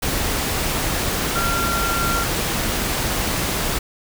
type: tone in noise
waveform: sine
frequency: 1377 Hz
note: F6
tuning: 25 cents flat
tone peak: -22 dBFS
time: 1.35-2.24 s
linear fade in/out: 10 ms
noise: pink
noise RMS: -22 dBFS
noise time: 0.02-3.79 s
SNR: -3 dB
effects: none